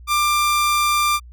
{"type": "tone", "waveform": "sawtooth", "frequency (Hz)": 1188, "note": "D6", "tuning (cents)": 20, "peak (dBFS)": -12, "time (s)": [0.07, 1.2], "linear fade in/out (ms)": 50, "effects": ["added 60 Hz sine -38 dBFS peak until 1.32 s"]}